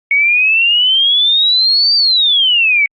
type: exponential two-way sweep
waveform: sine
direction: up then down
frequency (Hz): 2217 to 4699 to 2217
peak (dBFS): -8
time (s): 0.11-2.86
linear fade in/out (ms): 2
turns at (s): 1.95
effects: Opus 48 kbps